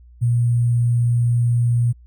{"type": "tone with sample-and-hold", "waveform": "sine", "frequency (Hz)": 119.4, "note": "A#2", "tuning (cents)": 42, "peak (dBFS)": -14, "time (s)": [0.21, 1.93], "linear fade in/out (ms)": 20, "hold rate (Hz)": 8820, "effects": ["added 60 Hz sine -43 dBFS peak until 2.06 s"]}